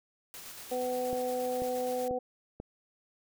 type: noise with tremolo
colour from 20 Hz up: white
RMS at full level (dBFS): -45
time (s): 0.34-2.08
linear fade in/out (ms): 0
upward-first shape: square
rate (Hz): 8.5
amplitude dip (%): 25
type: harmonic tone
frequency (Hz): 251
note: B3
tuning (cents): +28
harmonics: 1 / 2 / 3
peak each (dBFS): -40 / -31 / -36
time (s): 0.71-2.19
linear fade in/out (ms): 10
type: click train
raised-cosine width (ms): 2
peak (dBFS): -26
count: 4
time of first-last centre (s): 1.13-2.601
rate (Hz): 2.04
effects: none